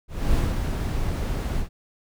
brown noise with ADSR envelope, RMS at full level -20 dBFS, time 0.08-1.69 s, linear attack 260 ms, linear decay 200 ms, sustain -5 dB, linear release 100 ms, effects none

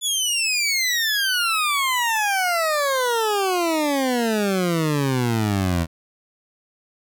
20% pulse exponential sweep, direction down, 3480 to 81.4 Hz, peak -14 dBFS, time 0.01-5.87 s, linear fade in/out 50 ms, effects none

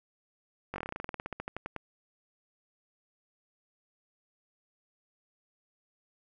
slowing click train, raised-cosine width 0.5 ms, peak -21 dBFS, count 21, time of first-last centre 0.74-1.763 s, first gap 20 ms, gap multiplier 1.09, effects none

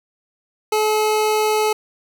25% pulse tone, 429.2 Hz, A4, 43 cents flat, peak -12 dBFS, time 0.72-1.73 s, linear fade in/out 5 ms, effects none

